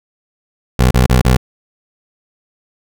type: tone bursts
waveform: 20% pulse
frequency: 63 Hz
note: B1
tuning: 35 cents sharp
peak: -3 dBFS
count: 4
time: 0.79-1.369 s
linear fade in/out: 5 ms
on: 120 ms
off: 33 ms
effects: none